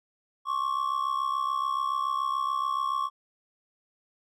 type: ring-modulated tone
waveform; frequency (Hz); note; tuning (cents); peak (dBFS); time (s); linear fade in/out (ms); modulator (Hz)
triangle; 1108.7; C#6; 0; -21; 0.45-3.1; 50; 33.5
effects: none